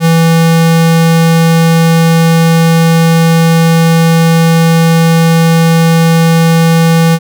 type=tone; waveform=square; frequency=164.81 Hz; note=E3; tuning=in tune; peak=-5 dBFS; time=0-7.19 s; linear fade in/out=50 ms; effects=none